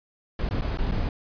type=noise with dropouts; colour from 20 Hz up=brown; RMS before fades=-26 dBFS; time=0.39-1.09 s; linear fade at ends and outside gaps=2 ms; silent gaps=0.49-0.509 / 0.612-0.619 / 0.774-0.786 / 0.913-0.919 s; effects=resampled to 11025 Hz